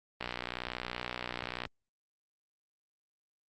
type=click train; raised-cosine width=0.3 ms; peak=-19 dBFS; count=89; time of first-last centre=0.21-1.653 s; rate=61 Hz; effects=Opus 24 kbps